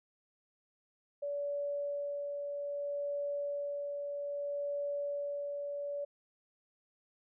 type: tone with tremolo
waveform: sine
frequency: 573 Hz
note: D5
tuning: 43 cents flat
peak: -33 dBFS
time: 1.22-6.05 s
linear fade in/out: 10 ms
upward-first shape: sine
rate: 0.62 Hz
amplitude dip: 30%
effects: none